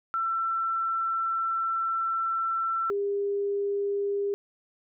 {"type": "tone pair in turn", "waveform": "sine", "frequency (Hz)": [1342, 402.6], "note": ["E6", "G4"], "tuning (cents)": [31, 46], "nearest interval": "octave + major sixth", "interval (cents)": 2085, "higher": "first", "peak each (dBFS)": -25, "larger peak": "neither", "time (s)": [[0.14, 2.9], [2.9, 4.34]], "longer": "first", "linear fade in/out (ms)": 0, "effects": []}